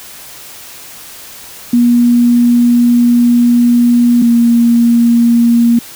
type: tone pair in turn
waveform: sine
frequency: 240 / 235.1 Hz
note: B3 / A#3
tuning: -49 / +15 cents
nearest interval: unison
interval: 36 cents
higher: first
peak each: -5 dBFS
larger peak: neither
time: 1.73-4.22 / 4.22-5.79 s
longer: first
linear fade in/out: 5 ms
effects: white hiss -32 dBFS RMS until 5.95 s